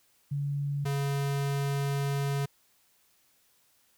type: tone pair in turn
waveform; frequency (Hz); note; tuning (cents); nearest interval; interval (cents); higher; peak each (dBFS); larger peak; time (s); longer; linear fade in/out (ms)
sine / square; 142.3 / 140.1; C#3 / C#3; +46 / +19; unison; 27; first; -28 / -28; neither; 0.31-0.85 / 0.85-2.46; second; 10
effects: white hiss -67 dBFS RMS until 3.97 s